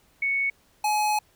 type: tone pair in turn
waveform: sine / square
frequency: 2217 / 845 Hz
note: C#7 / G#5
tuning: 0 / +30 cents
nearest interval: octave + perfect fourth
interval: 1670 cents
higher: first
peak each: -22 dBFS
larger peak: neither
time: 0.22-0.5 / 0.84-1.19 s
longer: second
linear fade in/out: 5 ms
effects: pink hiss -62 dBFS RMS until 1.35 s